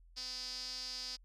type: tone with band-pass filter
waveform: sawtooth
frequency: 253.8 Hz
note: B3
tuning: 47 cents sharp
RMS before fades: -43 dBFS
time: 0.16-1.17 s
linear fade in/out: 20 ms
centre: 4900 Hz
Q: 8.4
effects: added 42 Hz sine -58 dBFS peak until 1.24 s